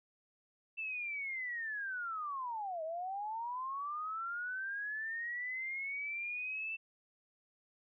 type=linear two-way sweep; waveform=sine; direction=down then up; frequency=2671 to 623 to 2671 Hz; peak=-37 dBFS; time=0.77-6.77 s; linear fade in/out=20 ms; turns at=2.83 s; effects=none